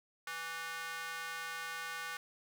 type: tone with high-pass filter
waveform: square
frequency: 164.81 Hz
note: E3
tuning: in tune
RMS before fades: -42 dBFS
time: 0.27-2.17 s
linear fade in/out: 2 ms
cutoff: 1400 Hz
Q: 2.2
effects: none